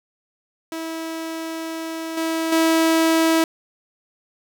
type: tone with level steps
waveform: sawtooth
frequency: 325 Hz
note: E4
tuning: 24 cents flat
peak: -23 / -17 / -11 dBFS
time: 0.72-3.44 s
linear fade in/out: 2 ms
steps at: 2.17 / 2.52 s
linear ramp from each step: 5 ms
effects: 8-bit